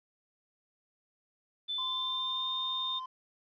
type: tone with pitch glide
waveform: sine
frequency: 3520 to 3642 Hz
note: A7 to A#7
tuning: 0 to -41 cents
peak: -32 dBFS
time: 1.68-3 s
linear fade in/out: 20 ms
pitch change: +59 cents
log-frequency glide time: 1.8-2.48 s
type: tone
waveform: triangle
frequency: 1033 Hz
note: C6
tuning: 22 cents flat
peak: -36 dBFS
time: 1.78-3.06 s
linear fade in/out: 5 ms
effects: resampled to 11025 Hz + 11-bit